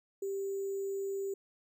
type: tone with sample-and-hold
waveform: sine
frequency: 392 Hz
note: G4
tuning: in tune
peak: -33 dBFS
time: 0.22-1.34 s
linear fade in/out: 5 ms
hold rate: 7350 Hz
effects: none